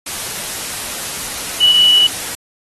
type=tone in noise; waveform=sine; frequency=2949 Hz; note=F#7; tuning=6 cents flat; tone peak=-7 dBFS; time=1.61-2.07 s; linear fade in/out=5 ms; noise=white; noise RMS=-24 dBFS; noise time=0.06-2.35 s; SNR=+14 dB; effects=AAC 32 kbps